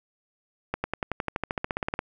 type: accelerating click train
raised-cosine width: 0.5 ms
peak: -12 dBFS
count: 18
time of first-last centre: 0.74-1.991 s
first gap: 100 ms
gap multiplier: 0.96
effects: none